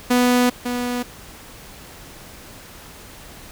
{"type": "tone pair in turn", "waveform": "sawtooth", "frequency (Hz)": [246.9, 245.1], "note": ["B3", "B3"], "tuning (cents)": [0, -13], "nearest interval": "unison", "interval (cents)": 13, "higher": "first", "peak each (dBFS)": [-10, -18], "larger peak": "first", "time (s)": [[0.1, 0.5], [0.65, 1.03]], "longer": "first", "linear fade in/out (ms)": 10, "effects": ["pink hiss -41 dBFS RMS until 3.51 s"]}